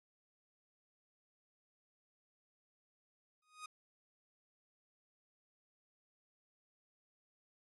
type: tone with exponential growth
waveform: sawtooth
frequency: 1244.5 Hz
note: D#6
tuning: in tune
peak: -40 dBFS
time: 3.42-3.66 s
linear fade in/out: 5 ms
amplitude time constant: 52 ms
effects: AAC 32 kbps